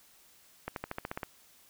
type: accelerating click train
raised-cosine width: 0.5 ms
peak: -20 dBFS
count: 9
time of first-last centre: 0.68-1.232 s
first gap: 82 ms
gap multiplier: 0.95
effects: white hiss -61 dBFS RMS until 1.69 s